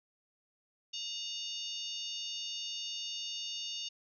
harmonic tone with a mistuned harmonic, 910 Hz, A#5, 42 cents flat, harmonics 3 / 4 / 5 / 6 / 7, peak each -41 / -43 / -45 / -47 / -48 dBFS, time 0.93-3.89 s, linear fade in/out 10 ms, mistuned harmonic 3, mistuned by +72 cents, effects none

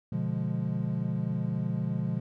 triangle chord, B diminished seventh, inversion none, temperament equal, 123.47 / 146.83 / 174.61 / 207.7 Hz, B2 / D3 / F3 / Ab3, 0 / 0 / 0 / 0 cents, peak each -31 / -32 / -30 / -33 dBFS, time 0.12-2.2 s, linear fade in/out 5 ms, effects none

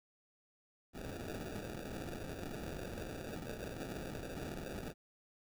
white noise with sample-and-hold, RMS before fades -44 dBFS, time 0.93-4.94 s, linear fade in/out 50 ms, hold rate 1050 Hz, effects none

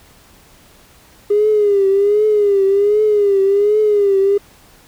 triangle tone with vibrato, 407.9 Hz, G#4, 31 cents flat, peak -6 dBFS, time 1.3-4.38 s, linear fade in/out 10 ms, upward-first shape triangle, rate 1.3 Hz, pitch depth 97 cents each way, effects tanh soft clip ceiling -8 dBFS + pink hiss -47 dBFS RMS until 4.87 s

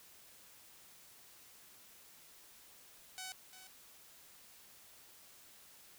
5% pulse tone with echo, 751 Hz, F#5, 26 cents sharp, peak -32 dBFS, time 3.18-3.32 s, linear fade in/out 0 ms, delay 350 ms, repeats 1, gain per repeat -12 dB, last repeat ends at 3.67 s, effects white hiss -60 dBFS RMS until 5.98 s

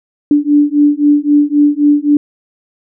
sine beating tone pair, 290.6 / 294.4 Hz, D4 / D4, -18 / +4 cents, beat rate 3.8 Hz, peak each -10 dBFS, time 0.31-2.17 s, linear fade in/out 2 ms, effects none

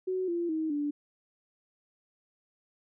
sine tone with pitch steps, 372.1 / 343.2 / 316.5 / 291.9 Hz, F#4 / F4 / D#4 / D4, +10 / -30 / +30 / -10 cents, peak -28 dBFS, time 0.07-0.91 s, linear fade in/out 10 ms, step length 210 ms, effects none

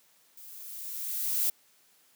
violet noise with level ramp, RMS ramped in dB -49 to -26 dBFS, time 0.37-1.5 s, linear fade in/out 5 ms, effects white hiss -64 dBFS RMS until 2.15 s + high-pass 150 Hz 12 dB/octave

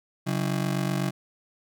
35% pulse ring-modulated tone, 160 Hz, D#3, 49 cents sharp, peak -20 dBFS, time 0.26-1.11 s, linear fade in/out 20 ms, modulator 24 Hz, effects none

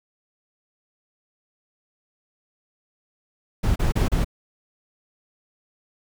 brown noise bursts, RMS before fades -20 dBFS, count 4, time 3.63-4.246 s, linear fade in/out 10 ms, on 130 ms, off 32 ms, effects none

